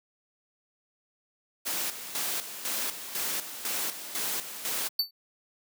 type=noise with tremolo; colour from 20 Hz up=white; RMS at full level=-31 dBFS; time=1.65-4.89 s; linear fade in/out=20 ms; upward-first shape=square; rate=2 Hz; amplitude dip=65%
type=tone with exponential decay; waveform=square; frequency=4500 Hz; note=C#8; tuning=25 cents sharp; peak=-20 dBFS; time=4.99-5.11 s; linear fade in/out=5 ms; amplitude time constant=25 ms
effects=high-pass 200 Hz 12 dB/octave